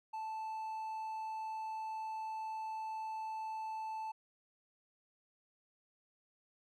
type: tone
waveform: triangle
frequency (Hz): 878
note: A5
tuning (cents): -4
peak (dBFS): -37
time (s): 0.13-4.12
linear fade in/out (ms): 10
effects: none